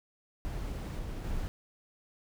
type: noise with level steps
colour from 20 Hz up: brown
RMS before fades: -36 / -38 / -35 dBFS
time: 0.45-1.48 s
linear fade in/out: 0 ms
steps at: 0.99 / 1.24 s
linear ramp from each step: 2 ms
effects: none